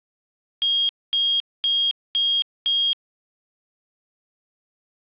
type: tone bursts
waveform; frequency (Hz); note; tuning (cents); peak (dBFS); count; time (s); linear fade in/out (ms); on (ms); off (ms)
sine; 3251; G#7; -38; -17; 5; 0.62-2.93; 0; 270; 240
effects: resampled to 8000 Hz + 9-bit